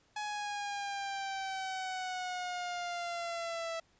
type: exponential sweep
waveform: sawtooth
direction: down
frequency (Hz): 843 to 658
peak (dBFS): -32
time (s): 0.16-3.8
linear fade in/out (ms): 5
effects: pink hiss -69 dBFS RMS until 3.99 s + resampled to 16000 Hz